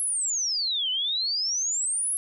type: exponential two-way sweep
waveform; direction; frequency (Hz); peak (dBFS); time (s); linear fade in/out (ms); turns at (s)
sine; down then up; 11175 to 2960 to 11175; -24; 0-2.17; 0; 0.9
effects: none